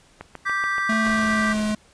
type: click train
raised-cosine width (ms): 0.5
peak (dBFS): -19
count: 7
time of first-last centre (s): 0.21-1.068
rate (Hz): 6.99
type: chord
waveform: triangle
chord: G major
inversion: second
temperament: just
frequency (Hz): 1176 / 1568 / 1960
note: D6 / G6 / B6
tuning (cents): +2 / 0 / -14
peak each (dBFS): -24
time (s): 0.45-1.54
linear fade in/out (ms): 20
type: tone with pitch glide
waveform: square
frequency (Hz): 220 to 212.9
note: A3 to G#3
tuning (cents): 0 to +43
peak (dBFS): -22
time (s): 0.89-1.75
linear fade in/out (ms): 5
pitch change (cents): -57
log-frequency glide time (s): 1.05-1.62
type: noise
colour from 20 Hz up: pink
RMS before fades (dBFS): -36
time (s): 1.04-1.73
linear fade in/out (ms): 10
effects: pink hiss -55 dBFS RMS until 1.93 s + resampled to 22050 Hz